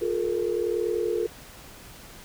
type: tone cluster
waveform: sine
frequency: 354.8 / 424.5 / 465.4 Hz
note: F4 / G#4 / A#4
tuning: +27 / +38 / -3 cents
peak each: -28 dBFS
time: 0.01-1.27 s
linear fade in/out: 10 ms
effects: pink hiss -46 dBFS RMS until 2.24 s